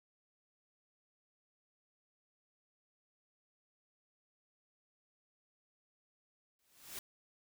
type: noise with exponential growth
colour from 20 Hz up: white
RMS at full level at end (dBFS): -42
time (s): 6.59-6.99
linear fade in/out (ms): 2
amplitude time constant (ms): 85
effects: none